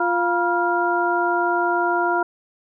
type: harmonic tone with a mistuned harmonic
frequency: 349.2 Hz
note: F4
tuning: in tune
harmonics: 1 / 2 / 3 / 4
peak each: -23 / -23 / -23 / -23 dBFS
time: 0-2.23 s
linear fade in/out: 5 ms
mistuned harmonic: 3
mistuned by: -140 cents
effects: none